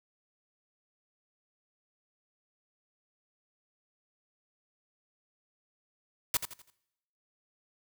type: noise with echo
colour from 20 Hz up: white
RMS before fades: -27 dBFS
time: 6.34-6.37 s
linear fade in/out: 2 ms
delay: 83 ms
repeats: 4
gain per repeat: -9 dB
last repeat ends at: 6.702 s
effects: noise-tail reverb RT60 0.9 s tail -25 dB re dry